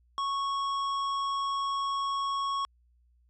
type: tone with hard clipping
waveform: sine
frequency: 1105 Hz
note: C#6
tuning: 6 cents flat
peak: -30 dBFS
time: 0.18-2.65 s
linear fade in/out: 0 ms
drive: 10 dB
effects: added 60 Hz sine -62 dBFS peak until 3.29 s + resampled to 24000 Hz